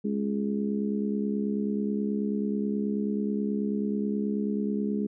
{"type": "harmonic tone", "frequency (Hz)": 69.3, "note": "C#2", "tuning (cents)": 0, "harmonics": [3, 4, 5, 6], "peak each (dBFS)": [-27, -34, -38, -34], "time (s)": [0.04, 5.07], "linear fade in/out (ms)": 10, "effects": []}